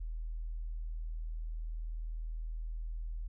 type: tone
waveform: sine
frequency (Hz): 40.2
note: E1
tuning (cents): -43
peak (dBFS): -36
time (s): 0-3.28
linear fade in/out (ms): 10
effects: none